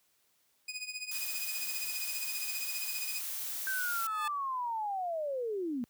20% pulse tone with tremolo, 2489 Hz, D#7, in tune, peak -30 dBFS, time 0.68-3.21 s, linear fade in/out 5 ms, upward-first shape triangle, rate 15 Hz, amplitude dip 85%
blue noise, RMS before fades -38 dBFS, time 1.11-4.07 s, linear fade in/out 5 ms
sine linear sweep, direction down, 1568 to 227.5 Hz, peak -32 dBFS, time 3.67-5.84 s, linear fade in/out 0 ms
15% pulse tone with exponential growth, 870 Hz, A5, 20 cents flat, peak -27 dBFS, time 3.85-4.28 s, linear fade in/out 5 ms, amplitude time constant 92 ms
effects white hiss -72 dBFS RMS until 5.89 s + high-pass 60 Hz 12 dB/octave

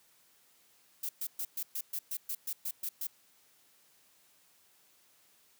violet noise bursts, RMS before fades -36 dBFS, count 12, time 1.03-3.07 s, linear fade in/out 5 ms, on 60 ms, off 120 ms, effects white hiss -66 dBFS RMS until 5.59 s + high-pass 100 Hz 12 dB/octave

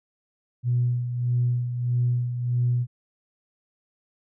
sine tone with tremolo, 122.2 Hz, B2, 18 cents flat, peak -18 dBFS, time 0.63-2.87 s, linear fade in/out 50 ms, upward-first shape sine, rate 1.6 Hz, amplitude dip 60%, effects tanh soft clip ceiling -14 dBFS

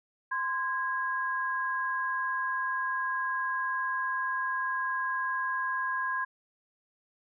sine tone pair together, 1037.4 / 1642 Hz, C6 / G#6, -15 / -20 cents, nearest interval minor sixth, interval 795 cents, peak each -31 / -31 dBFS, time 0.31-6.25 s, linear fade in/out 10 ms, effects none

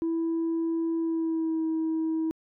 sine tone with pitch glide, 329.6 to 320.8 Hz, E4 to E4, 0 to -47 cents, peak -23 dBFS, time 0.02-2.31 s, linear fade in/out 0 ms, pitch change -47 cents, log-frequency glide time 0.98-1.63 s, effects tanh soft clip ceiling -23 dBFS

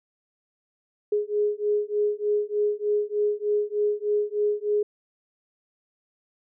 sine beating tone pair, 415.3 / 418.6 Hz, G#4 / G#4, 0 / +14 cents, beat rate 3.3 Hz, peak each -25 / -25 dBFS, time 1.12-4.83 s, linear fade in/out 5 ms, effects none

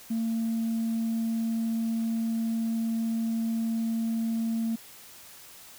sine tone, 226.6 Hz, A#3, 49 cents flat, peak -24 dBFS, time 0.1-4.76 s, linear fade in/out 10 ms, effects tanh soft clip ceiling -23 dBFS + white hiss -49 dBFS RMS until 5.78 s

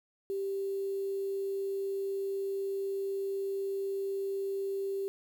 sine tone with quantisation, 392 Hz, G4, in tune, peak -31 dBFS, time 0.3-5.08 s, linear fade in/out 0 ms, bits 9, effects none

